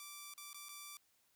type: tone with dropouts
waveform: 5% pulse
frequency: 1168 Hz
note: D6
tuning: 10 cents flat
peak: -37 dBFS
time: 0-0.97 s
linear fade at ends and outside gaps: 1 ms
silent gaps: 0.338-0.378 / 0.531-0.544 / 0.686-0.691 s
effects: white hiss -75 dBFS RMS until 1.35 s